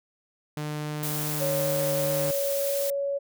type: tone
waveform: sawtooth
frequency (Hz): 150.4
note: D3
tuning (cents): +42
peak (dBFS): -26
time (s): 0.57-2.31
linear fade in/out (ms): 2
type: noise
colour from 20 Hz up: blue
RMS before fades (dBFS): -32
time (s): 1.03-2.9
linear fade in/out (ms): 0
type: tone with pitch glide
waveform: sine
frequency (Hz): 554.4 to 560.2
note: C#5 to C#5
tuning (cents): 0 to +18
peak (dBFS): -25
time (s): 1.4-3.19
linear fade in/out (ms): 20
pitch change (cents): +18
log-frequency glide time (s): 1.96-2.68
effects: none